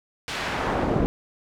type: noise with band-pass filter sweep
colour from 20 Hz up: brown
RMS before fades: -25 dBFS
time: 0.28-1.06 s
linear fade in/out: 0 ms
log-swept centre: 3700 to 330 Hz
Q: 0.76
effects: none